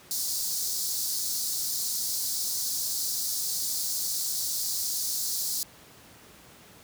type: high-pass noise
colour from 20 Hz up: pink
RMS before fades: -30 dBFS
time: 0.11-5.63 s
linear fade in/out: 0 ms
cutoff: 4300 Hz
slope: 48 dB/octave
effects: pink hiss -52 dBFS RMS until 6.83 s + high-pass 80 Hz 12 dB/octave